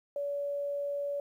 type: tone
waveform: sine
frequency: 570 Hz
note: C#5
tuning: 48 cents sharp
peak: -31 dBFS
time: 0.16-1.2 s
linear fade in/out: 2 ms
effects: 11-bit